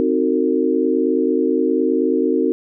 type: chord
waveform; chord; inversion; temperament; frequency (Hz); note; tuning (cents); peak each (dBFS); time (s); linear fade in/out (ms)
sine; C half-diminished seventh; none; equal with one note detuned; 261.6 / 311.1 / 370 / 454.2; C4 / Eb4 / Gb4 / Bb4; 0 / 0 / 0 / -45; -20; 0-2.52; 0
effects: none